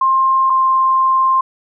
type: tone pair in turn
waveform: sine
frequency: 1059 / 1053 Hz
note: C6 / C6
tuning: +21 / +11 cents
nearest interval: unison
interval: 10 cents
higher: first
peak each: -10 dBFS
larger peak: neither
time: 0.01-0.5 / 0.5-1.41 s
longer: second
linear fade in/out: 5 ms
effects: none